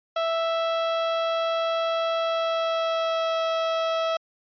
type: tone with pitch glide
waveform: 30% pulse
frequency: 659.3 to 653.2 Hz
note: E5 to E5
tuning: 0 to -16 cents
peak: -20 dBFS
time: 0.16-4.17 s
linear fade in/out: 5 ms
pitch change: -16 cents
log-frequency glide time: 2.2-3.43 s
effects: resampled to 11025 Hz